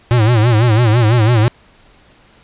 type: tone with vibrato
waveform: square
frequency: 114.4 Hz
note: A#2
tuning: 32 cents flat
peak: -9 dBFS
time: 0.11-1.48 s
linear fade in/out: 0 ms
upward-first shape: sine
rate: 6 Hz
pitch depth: 140 cents each way
effects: pink hiss -48 dBFS RMS until 2.43 s + resampled to 8000 Hz